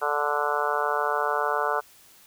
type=harmonic tone; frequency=146.83 Hz; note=D3; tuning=in tune; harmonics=3 / 4 / 5 / 6 / 7 / 8 / 9 / 10; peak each=-31 / -31 / -31 / -31 / -31 / -31 / -31 / -31 dBFS; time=0.01-1.81 s; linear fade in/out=20 ms; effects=white hiss -54 dBFS RMS until 2.26 s